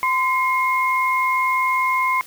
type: tone pair together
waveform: sine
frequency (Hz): 1030 / 2150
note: C6 / C7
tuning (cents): -28 / +47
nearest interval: octave + minor second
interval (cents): 1275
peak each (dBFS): -18 / -21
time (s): 0.03-2.21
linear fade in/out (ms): 0
effects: white hiss -43 dBFS RMS until 2.26 s